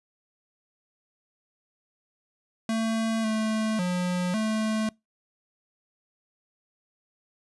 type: tone with pitch steps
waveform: square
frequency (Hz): 224 / 218.6 / 179.6 / 218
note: A3 / A3 / F3 / A3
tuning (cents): +31 / -11 / +49 / -16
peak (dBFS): -25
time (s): 2.69-4.89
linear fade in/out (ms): 2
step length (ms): 550
effects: noise-tail reverb RT60 0.2 s tail -25 dB re dry + resampled to 24000 Hz